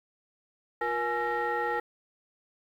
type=tone cluster; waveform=sine; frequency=354.9 / 474.6 / 840 / 1355 / 1868 Hz; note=F4 / A#4 / G#5 / E6 / A#6; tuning=+28 / +31 / +19 / +47 / +3 cents; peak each=-37 / -31 / -30 / -34 / -33 dBFS; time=0.81-1.8 s; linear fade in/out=5 ms; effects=tanh soft clip ceiling -21 dBFS + 10-bit